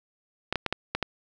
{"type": "clicks", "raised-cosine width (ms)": 0.3, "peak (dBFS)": -10, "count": 6, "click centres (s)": [0.526, 0.557, 0.663, 0.726, 0.95, 1.027], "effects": []}